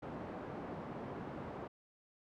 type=band-pass noise; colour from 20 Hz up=pink; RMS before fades=-45 dBFS; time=0.02-1.68 s; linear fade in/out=10 ms; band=140 to 980 Hz; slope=12 dB/octave; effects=none